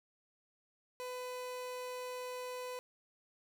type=tone; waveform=30% pulse; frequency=501 Hz; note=B4; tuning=25 cents sharp; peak=-38 dBFS; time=1-2.79 s; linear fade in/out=0 ms; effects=none